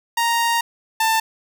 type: tone pair in turn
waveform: sawtooth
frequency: 932.3 / 890.4 Hz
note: A#5 / A5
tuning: 0 / +20 cents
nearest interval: minor second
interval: 80 cents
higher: first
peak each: -13 / -12 dBFS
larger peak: second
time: 0.17-0.61 / 1-1.2 s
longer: first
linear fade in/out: 5 ms
effects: none